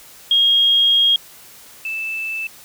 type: tone pair in turn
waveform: sine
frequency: 3260 / 2638 Hz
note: G#7 / E7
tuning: -33 / +1 cents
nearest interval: major third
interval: 366 cents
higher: first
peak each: -11 / -22 dBFS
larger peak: first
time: 0.31-1.16 / 1.85-2.47 s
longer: first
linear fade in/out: 2 ms
effects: white hiss -43 dBFS RMS until 2.64 s